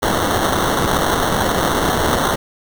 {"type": "noise with sample-and-hold", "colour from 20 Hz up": "blue", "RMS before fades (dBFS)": -17, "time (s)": [0.02, 2.36], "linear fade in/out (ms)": 10, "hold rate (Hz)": 2450, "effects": []}